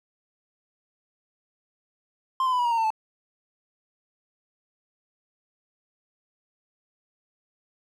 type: tone with pitch steps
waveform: triangle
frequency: 1050 / 1023.1 / 996.8 / 971.2 / 946.3 / 922 / 898.4 / 875.3 Hz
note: C6 / C6 / B5 / B5 / A#5 / A#5 / A5 / A5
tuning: +6 / -39 / +16 / -29 / +26 / -19 / +36 / -9 cents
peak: -19 dBFS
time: 2.4-2.904 s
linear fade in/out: 2 ms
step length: 63 ms
effects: none